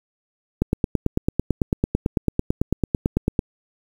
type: click train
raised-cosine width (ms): 3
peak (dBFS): -5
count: 26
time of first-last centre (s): 0.62-3.392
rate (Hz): 9.02
effects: 7-bit